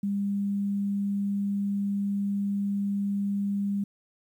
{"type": "tone", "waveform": "sine", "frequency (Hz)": 200.5, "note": "G3", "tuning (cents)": 39, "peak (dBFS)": -25, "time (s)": [0.03, 3.84], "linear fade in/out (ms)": 5, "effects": ["10-bit"]}